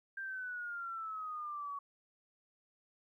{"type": "exponential sweep", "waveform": "sine", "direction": "down", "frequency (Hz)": [1593, 1120], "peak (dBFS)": -39, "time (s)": [0.17, 1.79], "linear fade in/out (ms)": 5, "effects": ["13-bit"]}